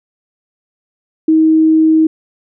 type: tone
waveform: sine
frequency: 317.1 Hz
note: D#4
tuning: 33 cents sharp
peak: -6 dBFS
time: 1.28-2.07 s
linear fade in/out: 5 ms
effects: none